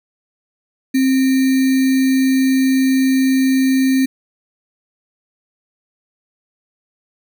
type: tone with sample-and-hold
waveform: sine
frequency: 263.8 Hz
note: C4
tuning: 14 cents sharp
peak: -11 dBFS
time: 0.94-4.06 s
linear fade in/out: 10 ms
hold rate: 2100 Hz
effects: none